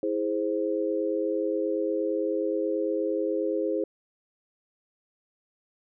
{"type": "chord", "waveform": "sine", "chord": "E augmented", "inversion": "none", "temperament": "equal with one note detuned", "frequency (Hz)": [326.2, 415.3, 523.3], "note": ["E4", "G#4", "B#4"], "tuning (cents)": [-18, 0, 0], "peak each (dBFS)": -29, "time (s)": [0.03, 3.84], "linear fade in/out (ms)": 2, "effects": []}